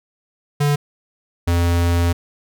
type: tone pair in turn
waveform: square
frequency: 145.2 / 86.01 Hz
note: D3 / F2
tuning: -19 / -26 cents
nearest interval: major sixth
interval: 907 cents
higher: first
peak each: -15 dBFS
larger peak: neither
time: 0.6-0.76 / 1.47-2.13 s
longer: second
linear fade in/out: 10 ms
effects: none